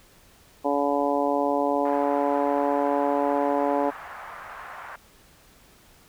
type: harmonic tone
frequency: 142.6 Hz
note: C#3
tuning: 49 cents sharp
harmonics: 2 / 3 / 4 / 5 / 6 / 7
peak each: -27 / -29 / -26 / -28 / -29 / -31 dBFS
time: 0.64-3.91 s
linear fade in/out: 20 ms
type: band-pass noise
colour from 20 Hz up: white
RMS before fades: -40 dBFS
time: 1.85-4.96 s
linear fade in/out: 5 ms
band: 670 to 1600 Hz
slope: 24 dB/octave
effects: pink hiss -55 dBFS RMS until 6.08 s